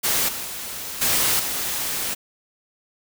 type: noise with level steps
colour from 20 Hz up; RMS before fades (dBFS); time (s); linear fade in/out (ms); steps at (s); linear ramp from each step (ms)
white; -21 / -30 / -32 / -20 / -26; 0.03-2.15; 20; 0.28 / 0.44 / 1.01 / 1.39; 10
effects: none